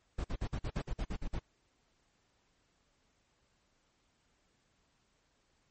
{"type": "noise bursts", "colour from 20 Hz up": "brown", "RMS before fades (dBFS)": -35, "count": 11, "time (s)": [0.18, 1.395], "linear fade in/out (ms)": 10, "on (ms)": 65, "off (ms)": 50, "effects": ["pink hiss -74 dBFS RMS until 5.7 s", "MP3 32 kbps"]}